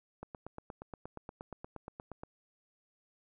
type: click train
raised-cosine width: 1 ms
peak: -29 dBFS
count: 18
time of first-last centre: 0.23-2.235 s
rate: 8.48 Hz
effects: none